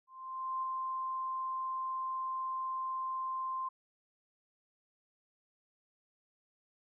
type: tone with ADSR envelope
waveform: sine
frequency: 1046 Hz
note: C6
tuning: 1 cent flat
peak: -32 dBFS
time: 0.07-3.69 s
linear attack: 560 ms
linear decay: 4 ms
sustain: -2 dB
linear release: 10 ms
effects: none